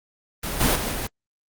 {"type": "noise with level steps", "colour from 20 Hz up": "pink", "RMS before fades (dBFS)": [-28, -19, -26, -28], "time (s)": [0.43, 1.07], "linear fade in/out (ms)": 5, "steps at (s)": [0.6, 0.75, 0.91], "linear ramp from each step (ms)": 10, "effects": ["Opus 24 kbps"]}